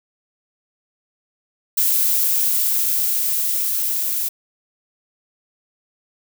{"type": "noise with level ramp", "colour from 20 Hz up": "violet", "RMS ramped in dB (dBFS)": [-17, -22], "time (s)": [1.77, 4.29], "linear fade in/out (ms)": 10, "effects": []}